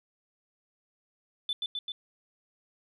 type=tone with echo; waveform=sine; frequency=3508 Hz; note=A7; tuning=6 cents flat; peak=-27 dBFS; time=1.49-1.53 s; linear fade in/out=2 ms; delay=130 ms; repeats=3; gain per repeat=-2 dB; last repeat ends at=1.92 s; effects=tanh soft clip ceiling -23 dBFS